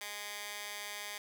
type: tone with high-pass filter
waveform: 15% pulse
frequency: 206.2 Hz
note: G#3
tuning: 12 cents flat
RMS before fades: -43 dBFS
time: 0.01-1.18 s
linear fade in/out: 2 ms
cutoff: 1600 Hz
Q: 0.7
effects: none